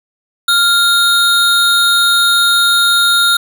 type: tone pair together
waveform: square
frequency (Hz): 1396.9 / 3727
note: F6 / A#7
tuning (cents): 0 / -1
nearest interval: octave + perfect fourth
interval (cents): 1699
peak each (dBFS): -12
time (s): 0.48-3.37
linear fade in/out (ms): 5
effects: none